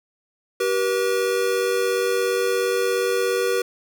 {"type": "tone pair together", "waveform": "square", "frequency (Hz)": [384.4, 481.5], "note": ["G4", "B4"], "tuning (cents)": [-34, -44], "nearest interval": "major third", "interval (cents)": 390, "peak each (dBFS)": [-24, -22], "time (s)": [0.6, 3.62], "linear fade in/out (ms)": 5, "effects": []}